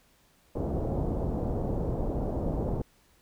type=low-pass noise; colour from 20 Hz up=pink; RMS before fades=-30 dBFS; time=0.55-2.82 s; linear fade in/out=5 ms; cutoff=690 Hz; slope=24 dB/octave; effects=pink hiss -64 dBFS RMS until 3.21 s